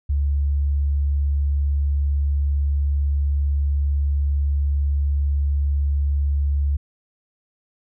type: tone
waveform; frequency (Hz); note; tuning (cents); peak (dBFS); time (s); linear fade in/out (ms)
sine; 71.1; C#2; +45; -17; 0.09-6.77; 10
effects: none